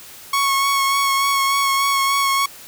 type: tone with vibrato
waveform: sawtooth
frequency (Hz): 1103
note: C#6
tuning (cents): -9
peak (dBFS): -12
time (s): 0.33-2.46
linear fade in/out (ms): 5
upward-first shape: sine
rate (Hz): 3.4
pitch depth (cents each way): 18
effects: white hiss -40 dBFS RMS until 2.67 s